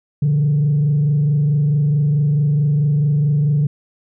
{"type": "tone with frequency modulation", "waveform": "sine", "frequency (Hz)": 146.83, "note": "D3", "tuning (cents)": 0, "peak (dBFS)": -11, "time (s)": [0.22, 3.67], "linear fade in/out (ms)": 5, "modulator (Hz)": 24.6, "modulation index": 0.38, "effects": ["tanh soft clip ceiling -10 dBFS"]}